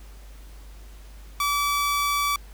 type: tone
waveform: sawtooth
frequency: 1152 Hz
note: D6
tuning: 34 cents flat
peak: -18 dBFS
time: 1.4-2.36 s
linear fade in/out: 2 ms
effects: added 50 Hz sine -41 dBFS peak until 2.53 s + pink hiss -53 dBFS RMS until 2.53 s